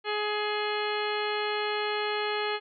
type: harmonic tone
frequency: 420 Hz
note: G#4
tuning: 19 cents sharp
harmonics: 1 / 2 / 3 / 4 / 5 / 6 / 7 / 8 / 10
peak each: -31 / -34 / -36 / -37 / -38 / -39 / -39 / -40 / -41 dBFS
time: 0.04-2.6 s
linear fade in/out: 50 ms
effects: none